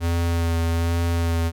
square tone with vibrato, 84.1 Hz, E2, 35 cents sharp, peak -20 dBFS, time 0-1.52 s, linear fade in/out 50 ms, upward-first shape sine, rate 1.2 Hz, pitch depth 18 cents each way, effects none

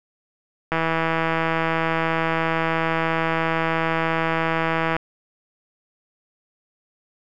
click train, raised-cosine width 0.5 ms, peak -7 dBFS, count 693, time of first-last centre 0.72-4.965 s, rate 163 Hz, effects none

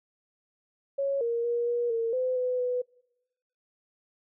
sine tone with pitch steps, 553 / 468 / 474.8 / 478.3 / 457.9 / 510 / 502 / 496.3 Hz, C#5 / A#4 / A#4 / A#4 / A#4 / C5 / B4 / B4, -4 / +7 / +32 / +44 / -31 / -44 / +28 / +8 cents, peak -25 dBFS, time 0.98-2.82 s, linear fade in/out 10 ms, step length 230 ms, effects noise-tail reverb RT60 1.0 s tail -25 dB re dry

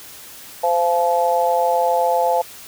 harmonic tone, 172.3 Hz, F3, 23 cents flat, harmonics 3 / 4 / 5, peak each -19 / -19 / -19 dBFS, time 0.63-2.42 s, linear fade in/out 10 ms, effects white hiss -39 dBFS RMS until 2.67 s

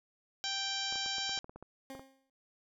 harmonic tone, 784 Hz, G5, in tune, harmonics 1 / 2 / 3 / 4 / 5 / 6 / 7 / 8 / 9, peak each -44 / -43 / -46 / -39 / -40 / -43 / -41 / -49 / -47 dBFS, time 0.44-1.39 s, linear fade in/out 0 ms
clicks, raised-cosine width 1 ms, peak -34 dBFS, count 12, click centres 0.925 / 0.957 / 1.061 / 1.183 / 1.294 / 1.376 / 1.444 / 1.495 / 1.56 / 1.626 / 1.951 / 1.995 s
20% pulse tone with exponential decay, 267.6 Hz, C4, 39 cents sharp, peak -37 dBFS, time 1.9-2.3 s, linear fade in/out 1 ms, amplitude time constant 86 ms
effects none

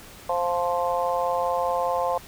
harmonic tone, 175 Hz, F3, 4 cents sharp, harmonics 3 / 4 / 5 / 6, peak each -26 / -27 / -28 / -29 dBFS, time 0.29-2.18 s, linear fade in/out 5 ms, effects pink hiss -45 dBFS RMS until 2.27 s

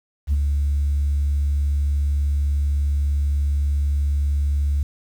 sine tone with ADSR envelope, 71.7 Hz, D2, 41 cents flat, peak -12 dBFS, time 0.27-4.83 s, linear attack 57 ms, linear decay 30 ms, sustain -4 dB, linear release 3 ms, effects tanh soft clip ceiling -14 dBFS + 8-bit

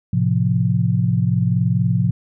sine chord, F major, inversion first, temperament equal, 110 / 130.81 / 174.61 Hz, A2 / C3 / F3, 0 / 0 / 0 cents, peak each -19 dBFS, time 0.13-2.11 s, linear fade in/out 5 ms, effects none

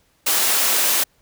white high-pass noise, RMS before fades -18 dBFS, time 0.26-1.04 s, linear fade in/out 10 ms, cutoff 320 Hz, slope 12 dB/octave, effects pink hiss -61 dBFS RMS until 1.21 s

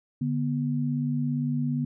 sine tone pair together, 146.2 / 243.7 Hz, D3 / B3, -7 / -23 cents, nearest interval major sixth, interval 884 cents, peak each -27 dBFS, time 0.21-1.85 s, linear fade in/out 5 ms, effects none

